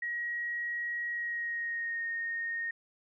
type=tone with pitch glide; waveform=sine; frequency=1900 to 1850.2 Hz; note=A#6 to A#6; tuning=+33 to -13 cents; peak=-32 dBFS; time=0.02-2.71 s; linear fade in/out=5 ms; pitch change=-46 cents; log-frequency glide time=1.1-2.04 s; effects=none